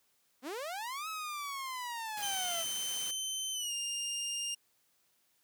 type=linear two-way sweep; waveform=sawtooth; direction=up then down; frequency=232.1 to 1300 to 644 Hz; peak=-34 dBFS; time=0.42-2.65 s; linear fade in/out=50 ms; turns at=1.08 s
type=noise; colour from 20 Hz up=white; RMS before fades=-44 dBFS; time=2.17-3.11 s; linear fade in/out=2 ms
type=tone with pitch glide; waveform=20% pulse; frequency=3081 to 2809 Hz; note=G7 to F7; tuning=-31 to +9 cents; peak=-29 dBFS; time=2.22-4.55 s; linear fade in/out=10 ms; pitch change=-160 cents; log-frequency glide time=3.53-3.73 s
effects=white hiss -73 dBFS RMS until 5.43 s + high-pass 80 Hz 12 dB/octave